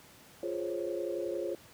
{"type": "chord", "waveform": "sine", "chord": "Db major seventh", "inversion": "first", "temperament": "equal", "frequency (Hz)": [349.2, 415.3, 523.3, 554.4], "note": ["F4", "Ab4", "C5", "Db5"], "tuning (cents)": [0, 0, 0, 0], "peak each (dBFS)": [-36, -39, -39, -38], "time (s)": [0.43, 1.55], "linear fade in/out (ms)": 2, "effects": ["pink hiss -56 dBFS RMS until 1.73 s", "high-pass 80 Hz 12 dB/octave"]}